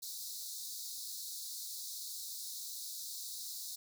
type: high-pass noise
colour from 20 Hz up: pink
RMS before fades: -44 dBFS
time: 0.02-3.76 s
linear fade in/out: 10 ms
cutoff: 3800 Hz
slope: 96 dB/octave
effects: none